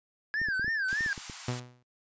triangle tone with vibrato, 1661.2 Hz, G#6, in tune, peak -26 dBFS, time 0.34-1.13 s, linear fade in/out 0 ms, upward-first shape sine, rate 3.3 Hz, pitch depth 160 cents each way
clicks, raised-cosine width 3 ms, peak -29 dBFS, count 10, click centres 0.416 / 0.486 / 0.596 / 0.645 / 0.68 / 0.929 / 1.008 / 1.062 / 1.178 / 1.298 s
white high-pass noise, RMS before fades -41 dBFS, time 0.88-1.6 s, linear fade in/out 5 ms, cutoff 720 Hz, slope 48 dB/octave
sawtooth tone with exponential decay, 123.47 Hz, B2, in tune, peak -24 dBFS, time 1.48-1.83 s, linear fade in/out 5 ms, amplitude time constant 74 ms
effects noise-tail reverb RT60 0.1 s tail -23 dB re dry + resampled to 16000 Hz

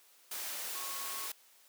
sine tone in noise, 1100 Hz, C#6, 14 cents flat, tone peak -46 dBFS, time 0.75-1.27 s, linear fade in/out 5 ms, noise white, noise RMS -40 dBFS, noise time 0.31-1.32 s, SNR -9 dB, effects white hiss -63 dBFS RMS until 1.68 s + high-pass 400 Hz 12 dB/octave

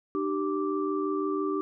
sine tone cluster, 302.1 / 388.1 / 1171 Hz, D4 / G4 / D6, +49 / -17 / -5 cents, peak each -30 / -29 / -34 dBFS, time 0.15-1.61 s, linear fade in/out 0 ms, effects none

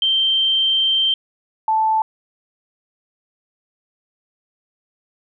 sine tone pair in turn, 3136 / 877.5 Hz, G7 / A5, 0 / -5 cents, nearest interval octave + minor seventh, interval 2205 cents, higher first, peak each -14 dBFS, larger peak neither, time 0.02-1.14 / 1.68-2.02 s, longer first, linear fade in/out 2 ms, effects none

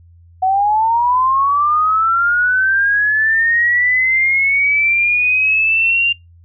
sine linear sweep, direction up, 740 to 2794 Hz, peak -11 dBFS, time 0.42-6.13 s, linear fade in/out 10 ms, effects noise-tail reverb RT60 0.2 s tail -26 dB re dry + added 85 Hz sine -42 dBFS peak until 6.44 s

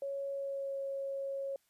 sine tone with pitch glide, 554.4 to 548.3 Hz, C#5 to C#5, 0 to -19 cents, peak -35 dBFS, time 0.02-1.56 s, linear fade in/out 2 ms, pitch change -19 cents, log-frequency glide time 0.32-0.77 s, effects white hiss -74 dBFS RMS until 1.69 s + resampled to 32000 Hz

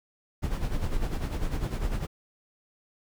brown noise with tremolo, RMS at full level -26 dBFS, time 0.42-2.07 s, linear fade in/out 20 ms, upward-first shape sine, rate 10 Hz, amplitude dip 65%, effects none

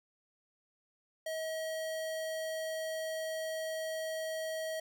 square tone, 638 Hz, D#5, 43 cents sharp, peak -36 dBFS, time 1.26-4.8 s, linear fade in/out 5 ms, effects none

